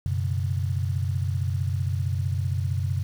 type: chord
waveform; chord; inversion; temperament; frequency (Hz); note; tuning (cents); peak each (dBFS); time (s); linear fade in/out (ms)
sine; F# suspended fourth; none; just; 92.5 / 123.33 / 138.75; F#2 / B2 / C#3; 0 / -2 / +2; -25 / -29 / -31; 0.06-3.03; 0
effects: 8-bit